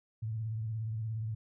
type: tone with vibrato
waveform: sine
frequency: 110.8 Hz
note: A2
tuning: 13 cents sharp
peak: -33 dBFS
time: 0.22-1.35 s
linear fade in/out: 10 ms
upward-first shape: triangle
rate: 17 Hz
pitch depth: 78 cents each way
effects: none